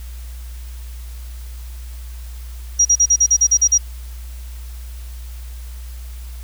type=tone bursts; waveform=sine; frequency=5730 Hz; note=F8; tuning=44 cents sharp; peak=-9 dBFS; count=10; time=2.79-3.78 s; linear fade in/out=10 ms; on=63 ms; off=40 ms; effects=added 60 Hz sine -29 dBFS peak until 6.43 s + white hiss -45 dBFS RMS until 6.43 s